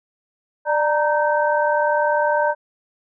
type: tone cluster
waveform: sine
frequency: 593 / 894 / 934 / 1546 Hz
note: D5 / A5 / A#5 / G6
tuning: +17 / +27 / +3 / -24 cents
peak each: -19 / -27 / -20 / -24 dBFS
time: 0.65-2.55 s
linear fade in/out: 50 ms
effects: none